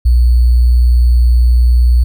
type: tone with sample-and-hold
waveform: sine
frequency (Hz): 60.5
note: B1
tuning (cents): -35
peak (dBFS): -5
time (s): 0.05-2.04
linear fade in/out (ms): 10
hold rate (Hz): 4410
effects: none